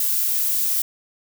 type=noise; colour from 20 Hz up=violet; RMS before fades=-21 dBFS; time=0-0.82 s; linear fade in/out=2 ms; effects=none